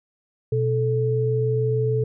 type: tone pair together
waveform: sine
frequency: 123.47 / 436.7 Hz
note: B2 / A4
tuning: 0 / -13 cents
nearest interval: octave + minor seventh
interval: 2187 cents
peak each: -21 / -22 dBFS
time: 0.52-2.04 s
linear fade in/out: 5 ms
effects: none